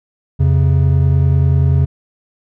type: tone pair together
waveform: triangle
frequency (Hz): 85.38 / 135.7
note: F2 / C#3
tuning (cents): -39 / -36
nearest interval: minor sixth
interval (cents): 803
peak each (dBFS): -10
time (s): 0.39-1.86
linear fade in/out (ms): 20
effects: none